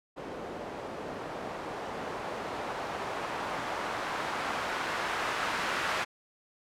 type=noise with low-pass filter sweep; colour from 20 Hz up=blue; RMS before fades=-35 dBFS; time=0.16-6.05 s; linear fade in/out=20 ms; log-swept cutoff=500 to 1500 Hz; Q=0.97; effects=none